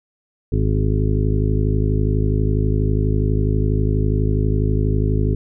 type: harmonic tone with a mistuned harmonic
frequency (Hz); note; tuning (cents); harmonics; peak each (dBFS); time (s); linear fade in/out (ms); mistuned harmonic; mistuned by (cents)
52.2; G#1; +10; 1 / 2 / 3 / 4 / 5 / 6 / 7 / 8; -19 / -19 / -24 / -32 / -26 / -35 / -28 / -28; 0.52-5.35; 5; 8; +22
effects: none